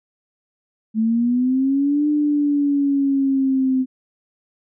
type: linear two-way sweep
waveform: sine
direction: up then down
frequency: 216.9 to 298.9 to 257.9 Hz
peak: -15 dBFS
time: 0.94-3.86 s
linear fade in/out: 50 ms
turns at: 2.08 s
effects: none